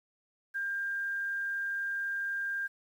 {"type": "tone with quantisation", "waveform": "sine", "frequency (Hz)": 1598, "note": "G6", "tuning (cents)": 33, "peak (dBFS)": -31, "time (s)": [0.54, 2.68], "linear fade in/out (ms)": 20, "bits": 10, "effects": []}